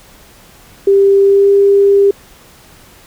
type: tone with pitch glide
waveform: sine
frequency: 395 to 398.9 Hz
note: G4 to G4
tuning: +13 to +30 cents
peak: -5 dBFS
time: 0.87-2.11 s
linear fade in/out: 5 ms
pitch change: +17 cents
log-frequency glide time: 1.23-1.49 s
effects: pink hiss -42 dBFS RMS until 3.06 s